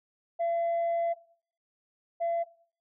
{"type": "tone pair in turn", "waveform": "sine", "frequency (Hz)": [678, 678], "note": ["E5", "E5"], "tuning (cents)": [49, 49], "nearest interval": "unison", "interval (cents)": 0, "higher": "neither", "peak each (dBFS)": [-24, -25], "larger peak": "first", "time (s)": [[0.39, 1.14], [2.2, 2.44]], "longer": "first", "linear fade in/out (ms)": 20, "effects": ["noise-tail reverb RT60 0.5 s tail -18 dB re dry", "tanh soft clip ceiling -24 dBFS"]}